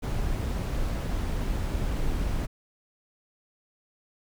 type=noise; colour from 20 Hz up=brown; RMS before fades=-28 dBFS; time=0.02-2.47 s; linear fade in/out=20 ms; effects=none